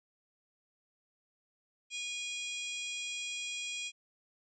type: harmonic tone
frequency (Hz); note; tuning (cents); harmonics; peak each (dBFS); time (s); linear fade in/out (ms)
819; G#5; -24; 3 / 4 / 5 / 6 / 7 / 8 / 9 / 10; -40 / -41 / -53 / -52 / -48 / -56 / -46 / -55; 1.9-3.92; 50
effects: none